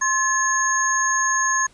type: tone cluster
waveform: sine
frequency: 1054 / 1717 / 6520 Hz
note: C6 / A6 / G#8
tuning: +12 / -43 / -33 cents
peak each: -22 dBFS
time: 0.01-1.67 s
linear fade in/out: 10 ms
effects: pink hiss -54 dBFS RMS until 1.73 s + resampled to 22050 Hz